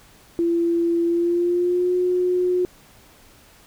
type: tone with pitch glide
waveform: sine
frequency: 339.1 to 361.3 Hz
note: E4 to F#4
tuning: +49 to -41 cents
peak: -17 dBFS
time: 0.39-2.65 s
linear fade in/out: 0 ms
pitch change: +110 cents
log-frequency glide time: 1.05-1.93 s
effects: pink hiss -51 dBFS RMS until 3.66 s